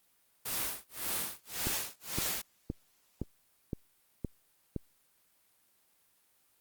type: noise with tremolo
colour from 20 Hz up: white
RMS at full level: -33 dBFS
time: 0.45-2.42 s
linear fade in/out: 10 ms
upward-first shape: sine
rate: 1.8 Hz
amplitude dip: 100%
type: click train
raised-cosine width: 3 ms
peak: -21 dBFS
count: 7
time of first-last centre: 1.67-4.763 s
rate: 1.94 Hz
effects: white hiss -70 dBFS RMS until 6.6 s + Opus 32 kbps